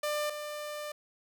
sawtooth tone pair in turn, 596 / 596 Hz, D5 / D5, +25 / +25 cents, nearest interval unison, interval 0 cents, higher neither, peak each -26 / -33 dBFS, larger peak first, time 0.03-0.3 / 0.3-0.92 s, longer second, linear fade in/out 5 ms, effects none

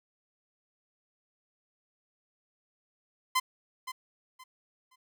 sawtooth tone with echo, 1030 Hz, C6, 28 cents flat, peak -20 dBFS, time 3.35-3.4 s, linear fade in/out 10 ms, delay 520 ms, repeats 3, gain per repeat -12 dB, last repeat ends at 4.96 s, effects none

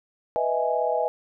sine chord, E major seventh, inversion second, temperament equal, 493.9 / 622.3 / 659.3 / 830.6 Hz, B4 / D#5 / E5 / G#5, 0 / 0 / 0 / 0 cents, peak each -27 dBFS, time 0.36-1.08 s, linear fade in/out 0 ms, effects none

